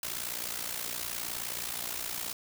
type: noise with amplitude modulation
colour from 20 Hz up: white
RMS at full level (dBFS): -33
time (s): 0.03-2.33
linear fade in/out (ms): 2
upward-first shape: sine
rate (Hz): 59.2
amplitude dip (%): 75
effects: none